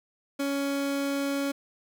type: tone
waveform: 30% pulse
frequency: 279.2 Hz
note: C#4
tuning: 13 cents sharp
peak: -24 dBFS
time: 0.39-1.52 s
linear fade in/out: 10 ms
effects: none